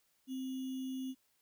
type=tone with sample-and-hold; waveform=sine; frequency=261.6 Hz; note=C4; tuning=in tune; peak=-37 dBFS; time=0.27-1.15 s; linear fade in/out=50 ms; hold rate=3150 Hz; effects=white hiss -75 dBFS RMS until 1.41 s